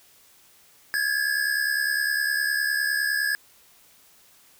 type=tone pair together; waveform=square; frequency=1640 / 1709.8 Hz; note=G#6 / G#6; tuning=-22 / +50 cents; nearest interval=minor second; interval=72 cents; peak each=-26 dBFS; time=0.94-3.35 s; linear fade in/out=0 ms; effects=white hiss -56 dBFS RMS until 4.59 s